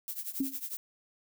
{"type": "noise with tremolo", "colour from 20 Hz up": "violet", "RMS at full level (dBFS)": -35, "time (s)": [0.08, 0.77], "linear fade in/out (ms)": 0, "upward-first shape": "triangle", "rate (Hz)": 11, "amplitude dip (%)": 90}
{"type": "tone with exponential decay", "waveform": "sine", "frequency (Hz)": 270, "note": "C#4", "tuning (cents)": -45, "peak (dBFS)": -24, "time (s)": [0.4, 0.6], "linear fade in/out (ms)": 5, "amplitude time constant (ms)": 42}
{"effects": []}